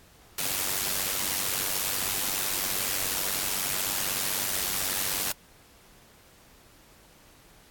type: noise with amplitude modulation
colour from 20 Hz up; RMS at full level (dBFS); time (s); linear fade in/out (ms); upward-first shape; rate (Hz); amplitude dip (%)
white; -26; 0.38-5.32; 5; sine; 96.1; 60
effects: pink hiss -56 dBFS RMS until 7.7 s + AAC 64 kbps